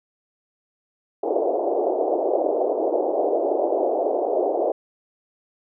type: band-pass noise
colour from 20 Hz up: white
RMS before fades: -22 dBFS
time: 1.23-4.72 s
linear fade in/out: 5 ms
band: 330 to 710 Hz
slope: 48 dB/octave
effects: none